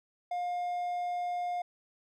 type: tone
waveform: triangle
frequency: 710 Hz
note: F5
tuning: 28 cents sharp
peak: -29 dBFS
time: 0.31-1.62 s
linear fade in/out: 5 ms
effects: none